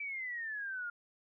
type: exponential sweep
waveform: sine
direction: down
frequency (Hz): 2327 to 1402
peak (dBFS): -37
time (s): 0-0.9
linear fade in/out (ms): 5
effects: none